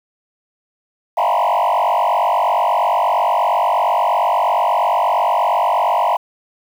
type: tone with frequency modulation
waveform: sine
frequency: 828 Hz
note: G#5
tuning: 5 cents flat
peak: -10 dBFS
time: 1.17-6.17 s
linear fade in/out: 10 ms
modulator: 48.5 Hz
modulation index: 3.9
effects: tanh soft clip ceiling -12 dBFS + 7-bit